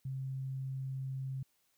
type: tone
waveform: sine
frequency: 133.1 Hz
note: C3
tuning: 30 cents sharp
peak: -36 dBFS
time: 0.05-1.43 s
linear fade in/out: 5 ms
effects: white hiss -75 dBFS RMS until 1.77 s